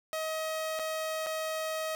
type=tone with dropouts; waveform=sawtooth; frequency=633 Hz; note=D#5; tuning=30 cents sharp; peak=-28 dBFS; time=0.13-1.95 s; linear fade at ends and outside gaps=0 ms; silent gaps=0.791-0.795 / 1.263-1.268 s; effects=none